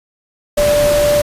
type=tone in noise; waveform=sine; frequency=587.3 Hz; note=D5; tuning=in tune; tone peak=-10 dBFS; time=0.57-1.22 s; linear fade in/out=10 ms; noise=pink; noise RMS=-20 dBFS; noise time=0.57-1.22 s; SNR=+7 dB; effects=resampled to 32000 Hz